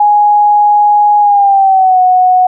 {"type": "tone with pitch glide", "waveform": "sine", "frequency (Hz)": [830.6, 735.7], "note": ["G#5", "F#5"], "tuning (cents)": [0, -10], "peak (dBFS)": -4, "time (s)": [0, 2.47], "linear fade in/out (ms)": 5, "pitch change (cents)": -210, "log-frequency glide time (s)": [1.2, 2], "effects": []}